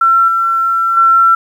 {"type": "tone with level steps", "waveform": "sine", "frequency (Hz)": 1351, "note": "E6", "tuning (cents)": 42, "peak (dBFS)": [-6, -10, -5], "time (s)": [0.01, 1.35], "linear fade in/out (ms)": 5, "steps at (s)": [0.28, 0.97], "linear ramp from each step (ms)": 2, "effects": ["7-bit"]}